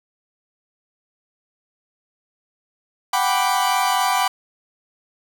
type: chord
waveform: 40% pulse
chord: G major seventh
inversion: third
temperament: equal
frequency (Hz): 740 / 784 / 987.8 / 1174.7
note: F#5 / G5 / B5 / D6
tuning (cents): 0 / 0 / 0 / 0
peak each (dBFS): -22 / -22 / -21 / -23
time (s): 3.13-4.28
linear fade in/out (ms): 5
effects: none